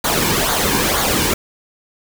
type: noise with flanger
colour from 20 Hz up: pink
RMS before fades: -17 dBFS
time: 0.04-1.34 s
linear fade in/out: 5 ms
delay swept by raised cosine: 0.37 to 1.57 ms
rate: 2.1 Hz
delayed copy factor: -0.6
effects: none